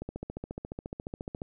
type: click train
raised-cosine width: 2 ms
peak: -23 dBFS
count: 21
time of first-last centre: 0.02-1.419 s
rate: 14.3 Hz
effects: none